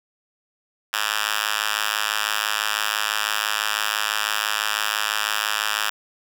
5% pulse tone with high-pass filter, 106 Hz, G#2, 36 cents sharp, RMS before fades -24 dBFS, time 0.93-5.9 s, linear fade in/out 5 ms, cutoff 1800 Hz, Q 1.7, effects none

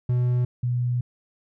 triangle / sine tone pair in turn, 123.47 / 122.69 Hz, B2 / B2, 0 / -11 cents, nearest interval unison, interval 11 cents, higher first, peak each -17 / -21 dBFS, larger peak first, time 0.09-0.45 / 0.63-1.01 s, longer second, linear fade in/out 5 ms, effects none

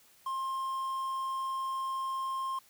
triangle tone with quantisation, 1061 Hz, C6, 24 cents sharp, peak -30 dBFS, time 0.26-2.59 s, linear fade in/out 5 ms, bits 9, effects white hiss -62 dBFS RMS until 2.69 s

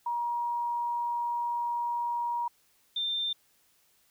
sine tone pair in turn, 951 / 3590 Hz, A#5 / A7, +34 / +34 cents, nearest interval octave + major seventh, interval 2300 cents, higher second, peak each -28 dBFS, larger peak neither, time 0.06-2.48 / 2.96-3.33 s, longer first, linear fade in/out 5 ms, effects white hiss -67 dBFS RMS until 4.1 s

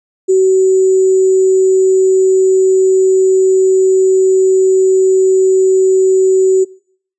sine tone with sample-and-hold, 378.1 Hz, F#4, 38 cents sharp, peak -6 dBFS, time 0.28-6.65 s, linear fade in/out 20 ms, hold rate 7350 Hz, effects noise-tail reverb RT60 0.6 s tail -24 dB re dry + resampled to 22050 Hz

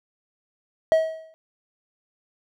triangle tone with exponential decay, 641 Hz, E5, 49 cents flat, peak -10 dBFS, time 0.92-1.34 s, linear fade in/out 0 ms, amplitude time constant 91 ms, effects none

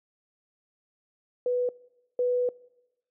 sine tone pair in turn, 493.9 / 493.9 Hz, B4 / B4, 0 / 0 cents, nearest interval unison, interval 0 cents, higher neither, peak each -23 / -22 dBFS, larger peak second, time 1.46-1.69 / 2.19-2.49 s, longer second, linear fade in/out 2 ms, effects noise-tail reverb RT60 1.0 s tail -23 dB re dry

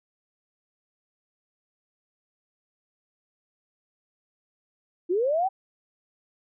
sine linear sweep, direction up, 329.6 to 791 Hz, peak -21 dBFS, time 5.09-5.49 s, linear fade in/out 20 ms, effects none

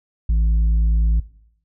triangle tone with tanh clipping, 54.9 Hz, A1, 3 cents flat, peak -15 dBFS, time 0.29-1.2 s, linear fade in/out 5 ms, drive 9 dB, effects noise-tail reverb RT60 0.7 s tail -19 dB re dry

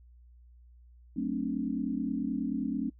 sine chord, D dominant seventh, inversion first, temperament just, 183.54 / 220.2 / 264.3 / 293.7 Hz, F#3 / A3 / C4 / D4, -14 / +2 / +18 / 0 cents, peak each -38 / -34 / -33 / -35 dBFS, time 1.16-2.9 s, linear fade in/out 10 ms, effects noise-tail reverb RT60 0.1 s tail -24 dB re dry + added 60 Hz sine -53 dBFS peak until 2.99 s

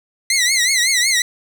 15% pulse tone with vibrato, 2037 Hz, C7, 47 cents flat, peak -7 dBFS, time 0.3-1.22 s, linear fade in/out 2 ms, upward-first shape triangle, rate 5.4 Hz, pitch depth 150 cents each way, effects none

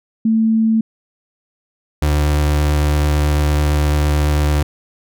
sine / 35% pulse tone pair in turn, 222.5 / 74.25 Hz, A3 / D2, +20 / +20 cents, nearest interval octave + perfect fifth, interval 1900 cents, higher first, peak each -11 dBFS, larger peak neither, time 0.25-0.81 / 2.02-4.63 s, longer second, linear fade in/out 5 ms, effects none

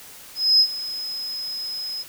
sine tone with ADSR envelope, 5090 Hz, D#8, 39 cents sharp, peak -10 dBFS, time 0.35-2.04 s, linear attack 250 ms, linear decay 68 ms, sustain -17 dB, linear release 29 ms, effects tanh soft clip ceiling -6 dBFS + white hiss -43 dBFS RMS until 2.08 s

